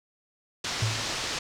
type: low-pass noise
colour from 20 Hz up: white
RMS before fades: -32 dBFS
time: 0.64-1.39 s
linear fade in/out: 5 ms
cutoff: 6100 Hz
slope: 24 dB/octave
type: tone with exponential decay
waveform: sine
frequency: 110 Hz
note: A2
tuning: in tune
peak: -21 dBFS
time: 0.82-1.19 s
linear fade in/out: 5 ms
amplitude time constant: 80 ms
effects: none